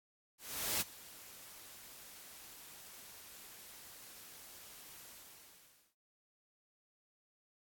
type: noise with ADSR envelope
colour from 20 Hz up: white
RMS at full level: -34 dBFS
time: 0.38-5.95 s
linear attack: 430 ms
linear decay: 21 ms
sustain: -20 dB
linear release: 890 ms
effects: AAC 64 kbps